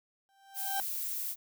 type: tone with exponential growth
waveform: 35% pulse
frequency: 784 Hz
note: G5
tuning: in tune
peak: -28 dBFS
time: 0.29-0.8 s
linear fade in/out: 0 ms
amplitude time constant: 110 ms
type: noise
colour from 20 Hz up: violet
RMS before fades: -36 dBFS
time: 0.54-1.36 s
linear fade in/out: 50 ms
effects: none